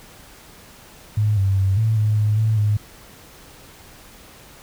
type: tone with pitch steps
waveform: sine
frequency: 105.9 / 97.2 / 96.3 / 110.7 / 106.8 / 106 / 109.9 / 104.9 Hz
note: G#2 / G2 / G2 / A2 / G#2 / G#2 / A2 / G#2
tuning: +34 / -14 / -30 / +11 / +49 / +36 / -2 / +18 cents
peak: -15 dBFS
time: 1.17-2.77 s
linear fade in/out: 5 ms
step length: 200 ms
effects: pink hiss -45 dBFS RMS until 4.62 s